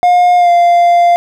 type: tone with pitch glide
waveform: triangle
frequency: 713 to 695.1 Hz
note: F5 to F5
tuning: +36 to -8 cents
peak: -3 dBFS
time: 0.03-1.16 s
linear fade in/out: 0 ms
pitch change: -44 cents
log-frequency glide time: 0.37-0.5 s
effects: none